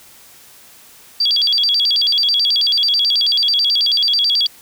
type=tone with vibrato; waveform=sine; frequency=3951 Hz; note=B7; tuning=in tune; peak=-12 dBFS; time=1.2-4.47 s; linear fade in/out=5 ms; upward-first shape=square; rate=9.2 Hz; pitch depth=290 cents each way; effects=white hiss -44 dBFS RMS until 4.61 s